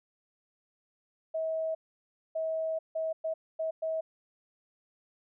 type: tone bursts at uneven times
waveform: sine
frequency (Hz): 642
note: E5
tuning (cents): -46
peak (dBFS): -29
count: 6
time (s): 1.34-1.75 / 2.35-2.79 / 2.95-3.13 / 3.24-3.34 / 3.59-3.71 / 3.82-4.01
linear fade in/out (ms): 10
effects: none